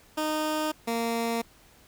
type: tone pair in turn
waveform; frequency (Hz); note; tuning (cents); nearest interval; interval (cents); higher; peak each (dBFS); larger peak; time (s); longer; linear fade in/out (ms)
15% pulse; 308.4 / 231.2; D#4 / A#3; -15 / -14; perfect fourth; 499; first; -20 / -20; neither; 0.17-0.72 / 0.87-1.42; neither; 10
effects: pink hiss -57 dBFS RMS until 1.87 s